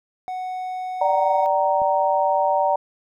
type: tone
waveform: triangle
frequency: 740 Hz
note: F#5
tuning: in tune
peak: -24 dBFS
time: 0.28-1.46 s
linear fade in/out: 0 ms
type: chord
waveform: sine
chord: G minor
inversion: second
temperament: equal with one note detuned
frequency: 587.3 / 763.9 / 932.3 Hz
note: D5 / G5 / Bb5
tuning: 0 / -45 / 0 cents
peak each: -21 dBFS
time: 1.01-2.76 s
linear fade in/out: 5 ms
type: click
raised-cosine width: 3 ms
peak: -27 dBFS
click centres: 1.818 s
effects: none